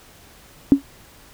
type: tone with exponential decay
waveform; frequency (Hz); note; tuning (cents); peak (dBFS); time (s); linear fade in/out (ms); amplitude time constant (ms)
sine; 277.2; C#4; 0; -3; 0.72-0.82; 0; 20
effects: pink hiss -48 dBFS RMS until 1.33 s